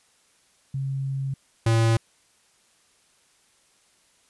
sine / square tone pair in turn, 135.6 / 113.73 Hz, C#3 / A#2, -38 / -42 cents, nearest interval minor third, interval 304 cents, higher first, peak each -25 / -18 dBFS, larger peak second, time 0.74-1.34 / 1.66-1.97 s, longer first, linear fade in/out 5 ms, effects white hiss -62 dBFS RMS until 4.29 s + resampled to 24000 Hz

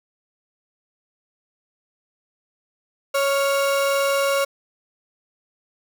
35% pulse tone pair together, 554.4 / 1396.9 Hz, C#5 / F6, 0 / 0 cents, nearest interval octave + major third, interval 1600 cents, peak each -17 / -25 dBFS, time 3.14-4.45 s, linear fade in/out 10 ms, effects none

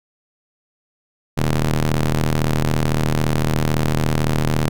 sawtooth ring-modulated tone, 77.78 Hz, D#2, in tune, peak -9 dBFS, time 1.37-4.69 s, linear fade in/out 10 ms, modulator 60.8 Hz, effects none

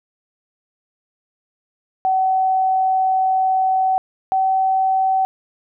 sine tone pair in turn, 757 / 762.7 Hz, F#5 / G5, +39 / -48 cents, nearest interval unison, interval 13 cents, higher second, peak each -14 dBFS, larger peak neither, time 2.05-3.98 / 4.32-5.25 s, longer first, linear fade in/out 0 ms, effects none

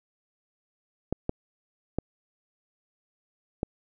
clicks, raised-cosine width 2 ms, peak -13 dBFS, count 4, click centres 1.126 / 1.294 / 1.986 / 3.631 s, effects none

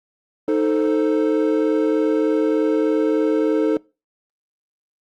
triangle chord, A diminished, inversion second, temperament equal, 311.1 / 440 / 523.3 Hz, Eb4 / A4 / C5, 0 / 0 / 0 cents, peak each -17 / -17 / -23 dBFS, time 0.48-3.77 s, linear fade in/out 2 ms, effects noise-tail reverb RT60 0.3 s tail -24 dB re dry + Opus 24 kbps

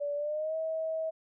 sine tone with pitch glide, 578 to 641.3 Hz, D5 to E5, -28 to -48 cents, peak -30 dBFS, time 0-1.11 s, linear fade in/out 20 ms, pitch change +180 cents, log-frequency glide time 0.15-0.56 s, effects none

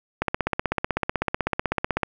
click train, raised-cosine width 0.5 ms, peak -7 dBFS, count 30, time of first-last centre 0.22-2.033 s, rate 16 Hz, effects none

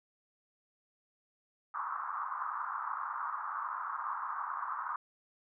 pink band-pass noise, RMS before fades -38 dBFS, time 1.74-4.96 s, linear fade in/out 2 ms, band 1000 to 1300 Hz, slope 48 dB/octave, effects none

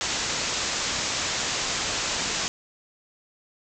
white low-pass noise, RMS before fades -28 dBFS, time 0.01-2.48 s, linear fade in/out 0 ms, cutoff 7500 Hz, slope 96 dB/octave, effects none

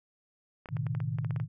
clicks, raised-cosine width 0.5 ms, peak -28 dBFS, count 11, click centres 0.658 / 0.688 / 0.768 / 0.867 / 0.95 / 1.003 / 1.186 / 1.247 / 1.308 / 1.362 / 1.4 s
sine chord, A diminished, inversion none, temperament equal with one note detuned, 110 / 127.75 / 155.56 Hz, A2 / C3 / Eb3, 0 / -41 / 0 cents, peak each -34 dBFS, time 0.69-1.48 s, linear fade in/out 50 ms
effects none

